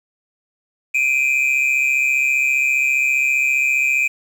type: tone pair together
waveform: triangle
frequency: 2373 / 2508 Hz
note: D7 / D#7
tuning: +17 / +13 cents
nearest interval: minor second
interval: 96 cents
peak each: -16 dBFS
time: 0.94-4.08 s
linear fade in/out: 10 ms
effects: 8-bit